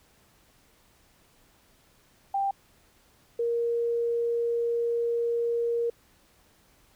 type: tone pair in turn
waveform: sine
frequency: 789 / 469.1 Hz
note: G5 / A#4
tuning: +11 / +11 cents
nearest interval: major sixth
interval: 900 cents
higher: first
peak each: -24 dBFS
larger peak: neither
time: 2.34-2.51 / 3.39-5.9 s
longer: second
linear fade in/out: 5 ms
effects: pink hiss -62 dBFS RMS until 6.95 s

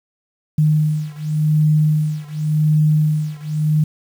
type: beating tone pair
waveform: sine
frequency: 152.7 / 153.59 Hz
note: D#3 / D#3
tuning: -32 / -22 cents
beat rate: 0.89 Hz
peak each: -16 / -17 dBFS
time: 0.58-3.84 s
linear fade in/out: 5 ms
effects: 7-bit

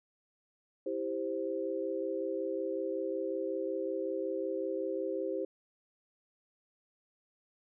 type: chord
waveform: sine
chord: C major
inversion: first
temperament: just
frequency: 327 / 392.4 / 523.3 Hz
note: E4 / G4 / C5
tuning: -14 / +2 / 0 cents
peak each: -38 / -36 / -36 dBFS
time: 0.86-5.45 s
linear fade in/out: 5 ms
effects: none

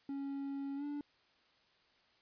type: tone with pitch glide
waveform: triangle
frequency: 277.2 to 290.3 Hz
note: C#4 to D4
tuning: 0 to -20 cents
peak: -36 dBFS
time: 0.09-1.01 s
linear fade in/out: 2 ms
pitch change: +80 cents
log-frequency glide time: 0.76-0.84 s
effects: white hiss -70 dBFS RMS until 2.21 s + resampled to 11025 Hz

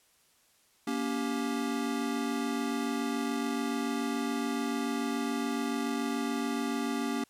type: chord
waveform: square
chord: G diminished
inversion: first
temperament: just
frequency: 235.2 / 282.2 / 392 Hz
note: Bb3 / Db4 / G4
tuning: +16 / +31 / 0 cents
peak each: -34 / -34 / -39 dBFS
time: 0.87-7.24 s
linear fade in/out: 5 ms
effects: white hiss -66 dBFS RMS until 7.29 s + low-pass 12000 Hz 12 dB/octave

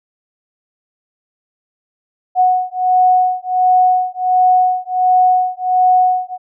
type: beating tone pair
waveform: sine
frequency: 735 / 736.4 Hz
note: F#5 / F#5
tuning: -12 / -8 cents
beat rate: 1.4 Hz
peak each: -13 dBFS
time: 2.35-6.38 s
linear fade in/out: 50 ms
effects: none

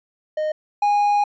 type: tone pair in turn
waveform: triangle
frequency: 616 / 822.3 Hz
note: D#5 / G#5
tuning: -17 / -17 cents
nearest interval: perfect fourth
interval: 500 cents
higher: second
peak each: -18 / -13 dBFS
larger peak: second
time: 0.37-0.52 / 0.82-1.24 s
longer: second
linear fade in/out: 5 ms
effects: resampled to 16000 Hz

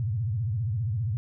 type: tone with vibrato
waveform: sine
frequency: 110 Hz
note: A2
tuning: in tune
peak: -25 dBFS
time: 0-1.17 s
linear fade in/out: 0 ms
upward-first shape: sine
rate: 15 Hz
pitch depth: 250 cents each way
effects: none

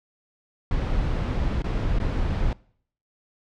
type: noise with dropouts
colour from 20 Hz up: brown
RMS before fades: -24 dBFS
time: 0.71-2.53 s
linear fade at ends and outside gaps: 2 ms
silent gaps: 1.621-1.642 / 1.987-2 s
effects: noise-tail reverb RT60 0.6 s tail -23 dB re dry + low-pass 4000 Hz 12 dB/octave

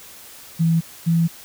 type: tone pair in turn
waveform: sine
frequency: 164.7 / 166.71 Hz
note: E3 / E3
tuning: -1 / +20 cents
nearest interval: unison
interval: 21 cents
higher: second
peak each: -14 dBFS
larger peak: neither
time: 0.59-0.81 / 1.06-1.28 s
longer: neither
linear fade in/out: 20 ms
effects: white hiss -42 dBFS RMS until 1.44 s

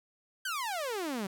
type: exponential sweep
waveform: sawtooth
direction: down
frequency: 1593 to 184.6 Hz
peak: -29 dBFS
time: 0.45-1.27 s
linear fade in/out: 5 ms
effects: none

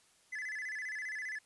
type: tone with vibrato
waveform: triangle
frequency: 1864.7 Hz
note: A#6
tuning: in tune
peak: -36 dBFS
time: 0.32-1.39 s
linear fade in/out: 10 ms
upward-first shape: square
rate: 15 Hz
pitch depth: 140 cents each way
effects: white hiss -67 dBFS RMS until 1.45 s + resampled to 24000 Hz

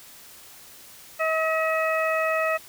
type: harmonic tone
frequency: 639 Hz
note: D#5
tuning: 46 cents sharp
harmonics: 1 / 2 / 3 / 4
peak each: -24 / -27 / -29 / -30 dBFS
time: 1.19-2.58 s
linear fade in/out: 20 ms
effects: white hiss -47 dBFS RMS until 2.68 s

